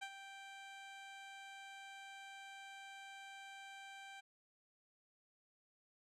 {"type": "tone with ADSR envelope", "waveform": "15% pulse", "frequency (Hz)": 784, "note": "G5", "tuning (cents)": 0, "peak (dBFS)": -36, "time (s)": [0.01, 4.21], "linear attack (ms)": 17, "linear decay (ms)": 63, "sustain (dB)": -9, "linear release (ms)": 15, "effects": ["low-pass 7000 Hz 12 dB/octave"]}